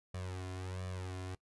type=tone with flanger; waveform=sawtooth; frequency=92.5 Hz; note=F#2; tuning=in tune; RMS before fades=-42 dBFS; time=0.14-1.35 s; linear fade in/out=5 ms; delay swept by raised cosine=1.7 to 2.9 ms; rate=1.4 Hz; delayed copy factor=+1; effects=noise-tail reverb RT60 0.1 s tail -21 dB re dry + resampled to 24000 Hz